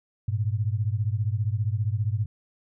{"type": "beating tone pair", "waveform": "sine", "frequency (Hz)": [101, 116], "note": ["G#2", "A#2"], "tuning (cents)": [-48, -8], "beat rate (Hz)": 15, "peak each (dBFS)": [-25, -27], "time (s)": [0.28, 2.26], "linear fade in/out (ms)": 5, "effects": []}